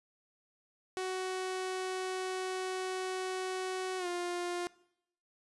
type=tone with pitch glide; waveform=sawtooth; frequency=373 to 352.1 Hz; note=F#4 to F4; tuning=+14 to +14 cents; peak=-30 dBFS; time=0.97-4.67 s; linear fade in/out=0 ms; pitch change=-100 cents; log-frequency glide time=3.98-4.07 s; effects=noise-tail reverb RT60 0.7 s tail -20 dB re dry + resampled to 24000 Hz